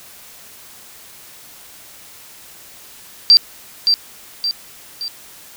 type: tone with echo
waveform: sine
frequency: 4699 Hz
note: D8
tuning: in tune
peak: -4 dBFS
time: 3.3-3.37 s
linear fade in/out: 0 ms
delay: 570 ms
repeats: 3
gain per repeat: -6 dB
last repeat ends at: 5.08 s
effects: white hiss -41 dBFS RMS until 5.56 s